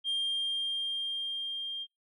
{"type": "tone with level ramp", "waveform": "sine", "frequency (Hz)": 3200, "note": "G7", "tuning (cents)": 35, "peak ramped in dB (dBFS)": [-25, -34], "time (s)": [0.04, 1.87], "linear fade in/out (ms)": 50, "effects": ["noise-tail reverb RT60 0.2 s tail -26 dB re dry", "tanh soft clip ceiling -27 dBFS"]}